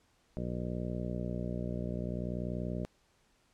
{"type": "harmonic tone", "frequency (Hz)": 60.5, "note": "B1", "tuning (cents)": -35, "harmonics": [1, 2, 3, 4, 5, 6, 7, 8, 9, 10], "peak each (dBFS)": [-41, -40, -38, -42, -50, -45, -50, -48, -51, -45], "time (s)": [0.37, 2.85], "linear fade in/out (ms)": 0, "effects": ["pink hiss -70 dBFS RMS until 3.53 s", "low-pass 9000 Hz 12 dB/octave"]}